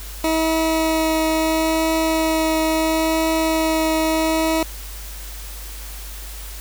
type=tone with vibrato; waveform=20% pulse; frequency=320 Hz; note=D#4; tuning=49 cents sharp; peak=-12 dBFS; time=0.24-4.63 s; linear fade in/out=2 ms; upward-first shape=triangle; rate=0.74 Hz; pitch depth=11 cents each way; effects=added 50 Hz sine -32 dBFS peak until 6.6 s + white hiss -37 dBFS RMS until 6.6 s